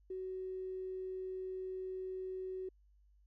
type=tone with tanh clipping; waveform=triangle; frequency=374.2 Hz; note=F#4; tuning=20 cents sharp; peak=-39 dBFS; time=0.1-2.69 s; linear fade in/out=5 ms; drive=3 dB; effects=added 50 Hz sine -64 dBFS peak until 3.26 s